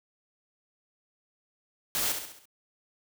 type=noise with echo; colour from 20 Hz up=white; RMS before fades=-29 dBFS; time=1.95-2.12 s; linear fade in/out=0 ms; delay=67 ms; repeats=5; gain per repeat=-6 dB; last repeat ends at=2.455 s; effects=none